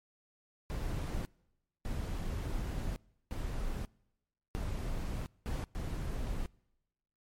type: noise bursts at uneven times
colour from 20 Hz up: brown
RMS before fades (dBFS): -36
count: 6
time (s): 0.7-1.25 / 1.85-2.96 / 3.31-3.85 / 4.55-5.26 / 5.46-5.64 / 5.75-6.46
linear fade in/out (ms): 0
effects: noise-tail reverb RT60 1.0 s tail -26 dB re dry + MP3 64 kbps